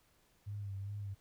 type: tone with vibrato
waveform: sine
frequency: 100.2 Hz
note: G2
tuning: 38 cents sharp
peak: -39 dBFS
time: 0.46-1.15 s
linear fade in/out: 20 ms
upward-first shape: sine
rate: 2.5 Hz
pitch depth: 49 cents each way
effects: pink hiss -71 dBFS RMS until 1.2 s